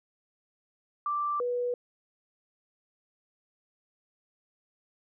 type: tone pair in turn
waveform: sine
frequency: 1174.7 / 488.8 Hz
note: D6 / B4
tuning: 0 / -18 cents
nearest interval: octave + minor third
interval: 1518 cents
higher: first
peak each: -27 dBFS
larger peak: neither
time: 1.06-1.4 / 1.4-1.74 s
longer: neither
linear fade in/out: 2 ms
effects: none

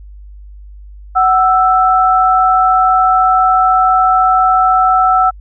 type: tone pair together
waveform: sine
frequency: 747 / 1323 Hz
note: F#5 / E6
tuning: +16 / +6 cents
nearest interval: minor seventh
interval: 990 cents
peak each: -10 dBFS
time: 1.15-5.31 s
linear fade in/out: 20 ms
effects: added 50 Hz sine -31 dBFS peak until 5.4 s

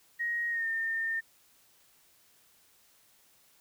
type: tone with pitch glide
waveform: sine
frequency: 1882 to 1814.7 Hz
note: A#6 to A#6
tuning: +16 to -47 cents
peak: -29 dBFS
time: 0.19-1.21 s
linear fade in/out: 20 ms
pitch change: -63 cents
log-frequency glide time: 0.49-0.67 s
effects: white hiss -64 dBFS RMS until 3.6 s

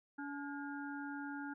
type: harmonic tone with a mistuned harmonic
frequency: 285 Hz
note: C#4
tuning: 48 cents sharp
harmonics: 1 / 3 / 5 / 6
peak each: -43 / -49 / -48 / -52 dBFS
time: 0.18-1.54 s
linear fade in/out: 10 ms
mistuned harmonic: 6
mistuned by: -91 cents
effects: none

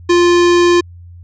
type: tone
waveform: square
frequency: 349.2 Hz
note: F4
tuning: in tune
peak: -8 dBFS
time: 0.09-0.81 s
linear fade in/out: 10 ms
effects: added 87 Hz sine -33 dBFS peak until 1.23 s + resampled to 16000 Hz

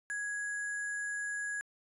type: tone with sample-and-hold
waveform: sine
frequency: 1665 Hz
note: G#6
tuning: 4 cents sharp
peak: -34 dBFS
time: 0.1-1.61 s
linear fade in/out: 0 ms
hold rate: 8820 Hz
effects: resampled to 32000 Hz

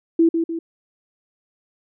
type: tone with echo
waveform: sine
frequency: 330.8 Hz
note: E4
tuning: 6 cents sharp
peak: -11 dBFS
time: 0.19-0.29 s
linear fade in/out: 5 ms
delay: 150 ms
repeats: 2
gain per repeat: -6 dB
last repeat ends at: 0.59 s
effects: none

